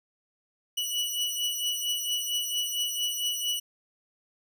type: beating tone pair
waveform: sawtooth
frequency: 2942 / 2946.4 Hz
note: F#7 / F#7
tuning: -11 / -8 cents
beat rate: 4.4 Hz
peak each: -26 / -30 dBFS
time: 0.77-3.6 s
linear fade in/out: 10 ms
effects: none